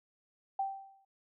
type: tone with exponential decay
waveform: sine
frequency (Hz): 780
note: G5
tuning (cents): -9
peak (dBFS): -28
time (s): 0.59-1.05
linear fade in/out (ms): 5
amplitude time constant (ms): 100
effects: none